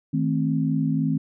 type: chord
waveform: sine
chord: A diminished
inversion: second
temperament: just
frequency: 158.4 / 220 / 264 Hz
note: Eb3 / A3 / C4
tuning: +31 / 0 / +16 cents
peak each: -23 / -27 / -24 dBFS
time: 0.13-1.18 s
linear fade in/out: 10 ms
effects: none